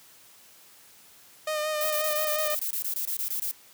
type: tone with vibrato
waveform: sawtooth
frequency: 612 Hz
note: D#5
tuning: 29 cents flat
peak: -23 dBFS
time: 1.47-2.55 s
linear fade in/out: 5 ms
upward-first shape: sine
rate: 5.6 Hz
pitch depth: 25 cents each way
type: noise bursts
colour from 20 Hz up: violet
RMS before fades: -30 dBFS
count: 15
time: 1.81-3.512 s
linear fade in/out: 0 ms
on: 92 ms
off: 23 ms
effects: white hiss -54 dBFS RMS until 3.73 s + high-pass 80 Hz 12 dB/octave